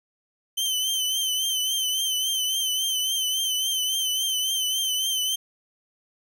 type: tone with vibrato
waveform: sawtooth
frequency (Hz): 3079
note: G7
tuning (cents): -32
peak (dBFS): -20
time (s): 0.57-5.36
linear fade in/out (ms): 10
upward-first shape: triangle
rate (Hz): 3.6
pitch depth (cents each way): 64
effects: none